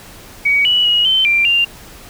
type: tone with pitch steps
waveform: sine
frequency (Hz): 2258 / 2944 / 2897 / 3082 / 2367 / 2790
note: C#7 / F#7 / F#7 / G7 / D7 / F7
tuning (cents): +31 / -9 / -37 / -30 / +13 / -2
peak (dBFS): -10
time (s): 0.45-1.65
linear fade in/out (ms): 10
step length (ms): 200
effects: pink hiss -38 dBFS RMS until 2.09 s